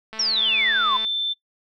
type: click train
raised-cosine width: 0.3 ms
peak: -21 dBFS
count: 203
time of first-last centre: 0.13-1.048 s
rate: 220 Hz
type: exponential sweep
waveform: sine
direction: down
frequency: 5730 to 987 Hz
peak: -19 dBFS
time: 0.19-0.97 s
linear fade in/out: 5 ms
type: tone with pitch glide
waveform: sine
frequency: 3500 to 3545 Hz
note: A7 to A7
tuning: -10 to +12 cents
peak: -21 dBFS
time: 0.36-1.34 s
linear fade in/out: 20 ms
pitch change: +22 cents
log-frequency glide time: 0.69-0.75 s
effects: noise-tail reverb RT60 0.1 s tail -19 dB re dry